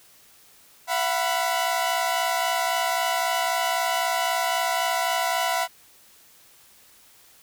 sawtooth chord, E suspended second, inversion none, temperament equal with one note detuned, 676.2 / 740 / 987.8 Hz, E5 / F#5 / B5, +44 / 0 / 0 cents, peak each -23 dBFS, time 0.87-5.68 s, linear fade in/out 50 ms, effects white hiss -54 dBFS RMS until 7.42 s

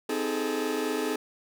40% pulse tone cluster, 259.6 / 314.1 / 409.4 / 433.8 Hz, C4 / D#4 / G#4 / A4, -13 / +16 / -25 / -25 cents, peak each -33 / -32 / -34 / -30 dBFS, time 0.09-1.16 s, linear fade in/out 5 ms, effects none

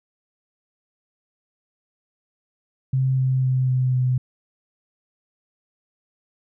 sine tone with pitch steps, 131.6 / 130.46 / 129.34 / 128.22 / 127.12 Hz, C3 / C3 / C3 / C3 / C3, +10 / -5 / -20 / -35 / -50 cents, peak -17 dBFS, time 2.93-4.18 s, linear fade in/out 5 ms, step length 250 ms, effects none

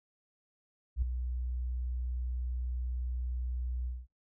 sine tone with ADSR envelope, 61.74 Hz, B1, in tune, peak -24 dBFS, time 0.96-4.07 s, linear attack 61 ms, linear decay 6 ms, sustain -8 dB, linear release 210 ms, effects noise-tail reverb RT60 0.2 s tail -26 dB re dry

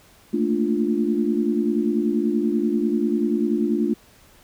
sine chord, Bb major seventh, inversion third, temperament equal with one note detuned, 220 / 230.3 / 293.7 / 349.2 Hz, A3 / Bb3 / D4 / F4, 0 / -21 / 0 / 0 cents, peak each -23 / -26 / -24 / -24 dBFS, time 0.33-3.94 s, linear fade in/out 10 ms, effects pink hiss -53 dBFS RMS until 4.43 s

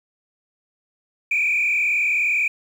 sine tone with frequency modulation, 2397 Hz, D7, 35 cents sharp, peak -16 dBFS, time 1.31-2.48 s, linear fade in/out 5 ms, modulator 39.4 Hz, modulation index 2.5, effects tanh soft clip ceiling -14 dBFS + 8-bit

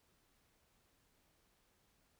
silence, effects pink hiss -75 dBFS RMS until 2.19 s

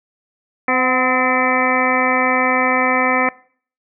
harmonic tone with a mistuned harmonic, 256.3 Hz, C4, 36 cents flat, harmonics 1 / 2 / 3 / 4 / 5 / 7 / 8 / 9, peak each -22 / -22 / -22 / -22 / -22 / -22 / -22 / -22 dBFS, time 0.68-3.29 s, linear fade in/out 2 ms, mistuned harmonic 3, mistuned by -36 cents, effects noise-tail reverb RT60 0.5 s tail -22 dB re dry

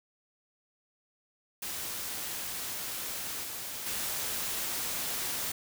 white noise with level steps, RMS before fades -37 / -39 / -34 dBFS, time 1.62-5.52 s, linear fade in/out 5 ms, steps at 3.43 / 3.86 s, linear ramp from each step 5 ms, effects none

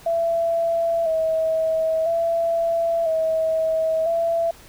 sine tone with vibrato, 656 Hz, E5, 9 cents flat, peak -18 dBFS, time 0.06-4.51 s, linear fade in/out 5 ms, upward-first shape square, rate 0.5 Hz, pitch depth 35 cents each way, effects pink hiss -47 dBFS RMS until 4.68 s

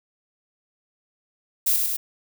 violet noise with echo, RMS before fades -20 dBFS, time 1.66-1.77 s, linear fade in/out 10 ms, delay 100 ms, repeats 2, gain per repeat -3 dB, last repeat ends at 1.97 s, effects none

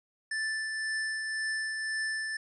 square tone with tremolo, 1760 Hz, A6, in tune, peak -30 dBFS, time 0.31-2.37 s, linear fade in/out 5 ms, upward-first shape triangle, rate 1.9 Hz, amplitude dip 35%, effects resampled to 24000 Hz

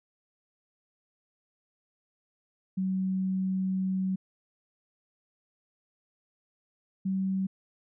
sine tone pair in turn, 188.6 / 190.9 Hz, F#3 / G3, +33 / -46 cents, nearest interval unison, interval 21 cents, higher second, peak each -26 dBFS, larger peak neither, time 2.77-4.16 / 7.05-7.47 s, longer first, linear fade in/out 10 ms, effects none

